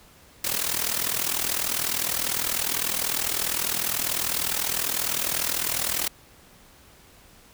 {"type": "noise with amplitude modulation", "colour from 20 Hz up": "white", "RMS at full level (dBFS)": -23, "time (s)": [0.44, 6.08], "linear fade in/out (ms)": 5, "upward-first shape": "sine", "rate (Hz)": 40, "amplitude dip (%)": 80, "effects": ["pink hiss -53 dBFS RMS until 7.53 s"]}